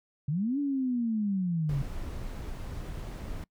sine linear two-way sweep, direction up then down, 133.5 to 290.3 to 133.5 Hz, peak -26 dBFS, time 0.28-1.82 s, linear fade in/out 5 ms, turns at 0.59 s
brown noise, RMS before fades -37 dBFS, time 1.69-3.44 s, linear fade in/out 2 ms
effects noise-tail reverb RT60 0.1 s tail -24 dB re dry

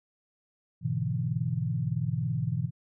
sine chord, E dominant seventh, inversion first, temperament equal, 103.83 / 123.47 / 146.83 / 164.81 Hz, G#2 / B2 / D3 / E3, 0 / 0 / 0 / 0 cents, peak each -35 / -30 / -34 / -32 dBFS, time 0.81-2.71 s, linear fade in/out 50 ms, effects none

